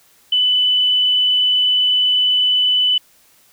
sine tone with vibrato, 2996 Hz, F#7, 21 cents sharp, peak -12 dBFS, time 0.32-2.98 s, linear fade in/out 5 ms, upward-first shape sine, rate 20 Hz, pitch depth 9 cents each way, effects white hiss -53 dBFS RMS until 3.52 s

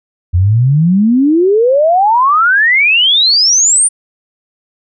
sine exponential sweep, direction up, 84 to 9397 Hz, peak -6 dBFS, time 0.33-3.89 s, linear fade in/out 20 ms, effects none

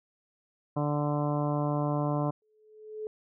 harmonic tone, 147.1 Hz, D3, 3 cents sharp, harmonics 1 / 2 / 3 / 4 / 5 / 6 / 7 / 8 / 9, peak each -29 / -32 / -39 / -34 / -37 / -43 / -37 / -48 / -48 dBFS, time 0.76-2.31 s, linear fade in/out 10 ms
sine tone with exponential growth, 430.3 Hz, A4, 39 cents flat, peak -31 dBFS, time 2.42-3.07 s, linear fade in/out 1 ms, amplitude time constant 140 ms
effects none

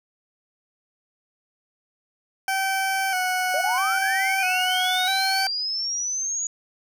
20% pulse tone with vibrato, 754 Hz, F#5, 32 cents sharp, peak -17 dBFS, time 2.48-5.47 s, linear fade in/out 2 ms, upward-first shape square, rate 0.77 Hz, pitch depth 40 cents each way
sine linear sweep, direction up, 554.4 to 6810 Hz, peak -24 dBFS, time 3.54-6.47 s, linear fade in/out 2 ms
effects none

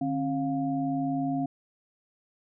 sine tone cluster, 151 / 270.5 / 704 Hz, D3 / C#4 / F5, +48 / -42 / +14 cents, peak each -35 / -27 / -33 dBFS, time 0.01-1.46 s, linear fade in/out 5 ms, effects none

